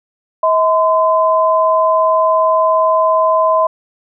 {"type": "tone pair together", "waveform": "sine", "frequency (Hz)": [640, 1022.7], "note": ["D#5", "C6"], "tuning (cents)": [49, -40], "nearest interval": "minor sixth", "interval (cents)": 811, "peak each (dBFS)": -12, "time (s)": [0.43, 3.67], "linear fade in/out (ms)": 5, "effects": []}